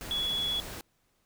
sine tone in noise, 3379 Hz, G#7, 29 cents sharp, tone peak -28 dBFS, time 0.11-0.6 s, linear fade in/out 0 ms, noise pink, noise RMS -41 dBFS, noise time 0.01-0.81 s, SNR +10 dB, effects pink hiss -72 dBFS RMS until 1.25 s

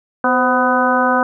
harmonic tone with a mistuned harmonic, 250 Hz, B3, 21 cents sharp, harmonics 1 / 2 / 3 / 4 / 5 / 6, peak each -19 / -19 / -19 / -19 / -19 / -19 dBFS, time 0.24-1.23 s, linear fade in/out 2 ms, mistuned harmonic 2, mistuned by +59 cents, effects none

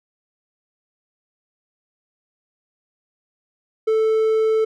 triangle tone, 440 Hz, A4, in tune, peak -13 dBFS, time 3.87-4.65 s, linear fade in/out 10 ms, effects none

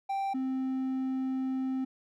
triangle tone pair in turn, 784 / 262.1 Hz, G5 / C4, 0 / +3 cents, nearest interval octave + perfect fifth, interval 1897 cents, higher first, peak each -27 dBFS, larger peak neither, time 0.09-0.34 / 0.34-1.85 s, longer second, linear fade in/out 10 ms, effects none

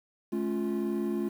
triangle chord, A augmented, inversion none, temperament equal with one note detuned, 215.2 / 277.2 / 349.2 Hz, A3 / C#4 / E#4, -38 / 0 / 0 cents, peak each -29 / -33 / -29 dBFS, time 0.32-1.29 s, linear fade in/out 10 ms, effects tanh soft clip ceiling -18 dBFS + 9-bit

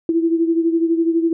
sine beating tone pair, 329.6 / 341.6 Hz, E4 / F4, 0 / -38 cents, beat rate 12 Hz, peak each -15 / -21 dBFS, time 0.09-1.33 s, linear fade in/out 2 ms, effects none

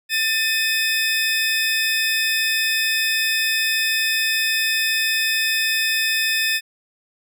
25% pulse tone pair together, 1785.2 / 2532 Hz, A6 / D#7, +25 / +30 cents, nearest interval tritone, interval 605 cents, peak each -17 dBFS, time 0.09-6.61 s, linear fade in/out 50 ms, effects none

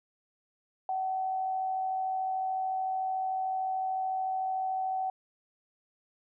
sine tone with amplitude modulation, 757 Hz, F#5, 39 cents sharp, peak -27 dBFS, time 0.89-5.1 s, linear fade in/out 2 ms, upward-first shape sine, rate 93.6 Hz, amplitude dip 35%, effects none

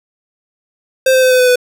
square tone with pitch steps, 523.3 / 517.9 / 512.5 / 507.2 / 502 / 496.8 Hz, C5 / C5 / C5 / B4 / B4 / B4, 0 / -18 / -36 / +46 / +28 / +10 cents, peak -8 dBFS, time 1.06-1.558 s, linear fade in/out 5 ms, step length 83 ms, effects none

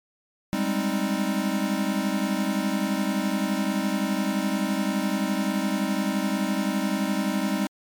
square chord, Ab major seventh, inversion third, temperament equal, 196 / 207.7 / 261.6 / 311.1 Hz, G3 / Ab3 / C4 / Eb4, 0 / 0 / 0 / 0 cents, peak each -28 / -29 / -31 / -31 dBFS, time 0.53-7.67 s, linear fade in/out 0 ms, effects MP3 96 kbps

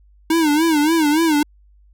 square tone with vibrato, 311.9 Hz, D#4, 4 cents sharp, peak -14 dBFS, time 0.3-1.43 s, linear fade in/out 5 ms, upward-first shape sine, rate 3.5 Hz, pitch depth 120 cents each way, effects added 50 Hz sine -48 dBFS peak until 1.93 s

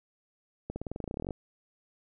accelerating click train, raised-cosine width 2 ms, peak -22 dBFS, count 18, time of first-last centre 0.7-1.308 s, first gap 60 ms, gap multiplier 0.93, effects none

